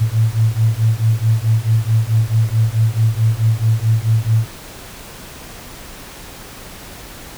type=beating tone pair; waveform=sine; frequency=109.4 / 114 Hz; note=A2 / A#2; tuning=-9 / -38 cents; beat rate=4.6 Hz; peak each=-15 dBFS; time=0-4.47 s; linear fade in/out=20 ms; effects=pink hiss -35 dBFS RMS until 7.37 s